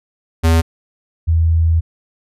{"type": "tone pair in turn", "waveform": ["square", "sine"], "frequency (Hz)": [82, 82], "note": ["E2", "E2"], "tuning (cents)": [-9, -9], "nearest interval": "unison", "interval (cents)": 0, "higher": "neither", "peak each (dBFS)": -10, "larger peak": "neither", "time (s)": [[0.43, 0.62], [1.27, 1.81]], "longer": "second", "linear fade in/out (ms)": 20, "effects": ["resampled to 32000 Hz"]}